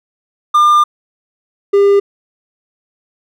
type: tone pair in turn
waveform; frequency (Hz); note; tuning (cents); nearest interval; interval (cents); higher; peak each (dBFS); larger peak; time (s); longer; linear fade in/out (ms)
triangle; 1201 / 400.8; D6 / G4; +38 / +38; octave + perfect fifth; 1900; first; -4; neither; 0.54-0.84 / 1.73-2; first; 10
effects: none